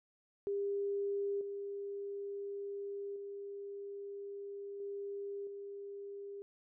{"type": "tone with level steps", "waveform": "sine", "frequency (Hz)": 401.1, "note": "G4", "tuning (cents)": 40, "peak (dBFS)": [-33, -39, -42, -39, -43], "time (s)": [0.47, 6.42], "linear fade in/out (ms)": 0, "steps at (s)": [1.41, 3.16, 4.8, 5.47], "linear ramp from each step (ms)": 2, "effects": []}